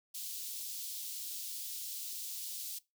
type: high-pass noise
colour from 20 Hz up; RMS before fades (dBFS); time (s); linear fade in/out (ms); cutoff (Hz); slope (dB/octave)
white; -42; 0.14-2.79; 10; 3400; 24
effects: noise-tail reverb RT60 0.2 s tail -20 dB re dry

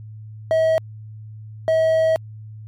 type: tone bursts at uneven times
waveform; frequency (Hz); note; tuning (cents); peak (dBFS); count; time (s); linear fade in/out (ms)
triangle; 642; E5; -46; -12; 2; 0.51-0.78 / 1.68-2.16; 0
effects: added 108 Hz sine -34 dBFS peak until 2.67 s + MP3 96 kbps

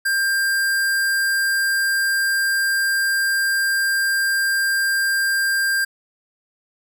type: tone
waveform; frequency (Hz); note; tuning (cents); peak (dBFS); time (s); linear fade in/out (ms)
square; 1592; G6; +26; -18; 0.05-5.85; 10
effects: none

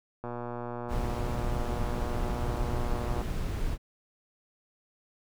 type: click train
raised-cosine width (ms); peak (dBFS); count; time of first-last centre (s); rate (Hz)
1; -23; 358; 0.24-3.215; 120
type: noise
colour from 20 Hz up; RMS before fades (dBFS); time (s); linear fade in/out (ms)
brown; -31; 0.88-3.78; 50
effects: none

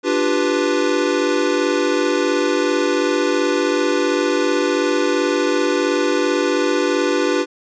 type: chord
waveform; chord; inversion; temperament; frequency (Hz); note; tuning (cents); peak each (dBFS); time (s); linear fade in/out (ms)
square; G dominant seventh; second; equal; 293.7 / 349.2 / 392 / 493.9; D4 / F4 / G4 / B4; 0 / 0 / 0 / 0; -22; 0.03-7.46; 50
effects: resampled to 16000 Hz

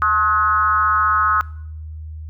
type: tone with frequency modulation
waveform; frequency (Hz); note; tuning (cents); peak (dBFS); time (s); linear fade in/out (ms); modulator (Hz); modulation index
sine; 1272; D#6; +38; -13; 0.02-1.41; 0; 201; 0.91
effects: noise-tail reverb RT60 0.7 s tail -22 dB re dry + added 78 Hz sine -29 dBFS peak until 2.29 s

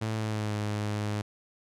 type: tone with pitch glide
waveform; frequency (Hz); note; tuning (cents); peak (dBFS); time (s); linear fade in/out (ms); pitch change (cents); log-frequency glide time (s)
sawtooth; 110 to 104.85; A2 to G#2; 0 to +17; -25; 0.01-1.22; 10; -83; 0.14-0.55
effects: low-pass 9000 Hz 12 dB/octave

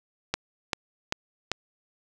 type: click train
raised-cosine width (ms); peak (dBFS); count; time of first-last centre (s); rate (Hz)
0.2; -8; 4; 0.34-1.516; 2.55
effects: none

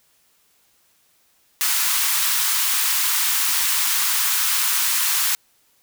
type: high-pass noise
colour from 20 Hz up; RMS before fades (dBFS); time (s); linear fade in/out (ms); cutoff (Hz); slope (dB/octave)
white; -20; 1.61-5.35; 0; 910; 48
effects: white hiss -61 dBFS RMS until 5.82 s

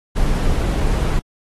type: noise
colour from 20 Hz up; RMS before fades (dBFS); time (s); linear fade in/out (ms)
brown; -17; 0.15-1.2; 20
effects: AAC 32 kbps

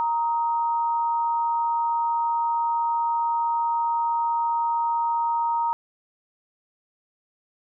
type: tone pair together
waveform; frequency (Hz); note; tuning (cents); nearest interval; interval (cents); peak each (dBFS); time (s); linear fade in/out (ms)
sine; 932.3 / 1258.3; A#5 / D#6; 0 / +19; perfect fourth; 519; -21 / -32; 0-5.73; 0
effects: none

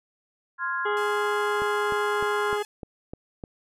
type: chord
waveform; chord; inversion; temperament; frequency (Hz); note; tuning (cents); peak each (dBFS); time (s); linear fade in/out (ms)
sine; F minor; second; equal; 1046.5 / 1396.9 / 1661.2; C6 / F6 / Ab6; 0 / 0 / 0; -30; 0.58-2.59; 50
type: harmonic tone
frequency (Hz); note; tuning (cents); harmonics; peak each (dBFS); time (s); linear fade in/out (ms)
415.3; G#4; 0; 1 / 2 / 3 / 4 / 5 / 7 / 8; -26 / -32 / -36 / -38 / -40 / -43 / -44; 0.85-2.63; 10
type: tone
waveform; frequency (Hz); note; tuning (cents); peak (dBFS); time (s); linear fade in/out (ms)
5% pulse; 857; A5; -46; -30; 0.97-2.65; 0
type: click train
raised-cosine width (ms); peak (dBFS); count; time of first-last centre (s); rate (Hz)
2; -23; 7; 1.62-3.438; 3.3
effects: none

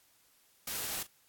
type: noise with echo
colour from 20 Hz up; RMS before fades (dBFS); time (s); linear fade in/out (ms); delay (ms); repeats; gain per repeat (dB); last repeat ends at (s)
white; -37; 0.67-1.03; 5; 39; 1; -15; 1.069
effects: white hiss -67 dBFS RMS until 1.28 s + AAC 64 kbps

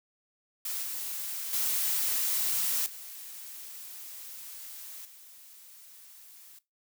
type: noise with level steps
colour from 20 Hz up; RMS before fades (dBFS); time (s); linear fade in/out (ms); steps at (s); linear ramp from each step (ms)
blue; -34 / -36 / -29 / -44 / -52; 0.65-6.59; 5; 0.83 / 1.53 / 2.86 / 5.05; 2
effects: noise-tail reverb RT60 0.2 s tail -18 dB re dry

